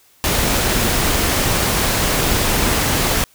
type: noise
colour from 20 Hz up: pink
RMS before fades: -17 dBFS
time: 0.24-3.24 s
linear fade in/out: 0 ms
effects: white hiss -53 dBFS RMS until 3.34 s